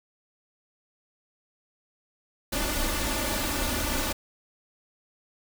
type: noise with comb filter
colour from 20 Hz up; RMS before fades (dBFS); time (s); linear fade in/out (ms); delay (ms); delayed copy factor
pink; -28; 2.52-4.13; 10; 3.4; +0.8
effects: none